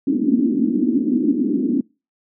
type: band-pass noise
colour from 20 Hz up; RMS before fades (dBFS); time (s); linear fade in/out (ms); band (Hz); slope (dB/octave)
white; -18; 0.07-1.81; 5; 230 to 300; 48
effects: noise-tail reverb RT60 0.3 s tail -26 dB re dry